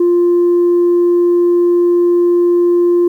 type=tone; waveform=sine; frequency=349.2 Hz; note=F4; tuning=in tune; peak=-6 dBFS; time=0-3.08 s; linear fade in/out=5 ms; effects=tanh soft clip ceiling -6 dBFS + 8-bit